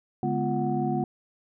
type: tone cluster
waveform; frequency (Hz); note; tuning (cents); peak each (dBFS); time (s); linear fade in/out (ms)
sine; 144.2 / 210.5 / 249.2 / 348 / 740; D3 / G#3 / B3 / F4 / F#5; -31 / +24 / +16 / -6 / 0; -30; 0.23-1.04; 2
effects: tanh soft clip ceiling -13 dBFS